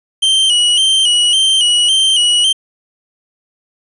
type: tone with vibrato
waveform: 45% pulse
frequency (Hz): 3027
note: F#7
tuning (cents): +39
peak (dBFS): -9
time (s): 0.22-2.53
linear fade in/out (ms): 10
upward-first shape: square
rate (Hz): 1.8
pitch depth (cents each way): 61
effects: resampled to 24000 Hz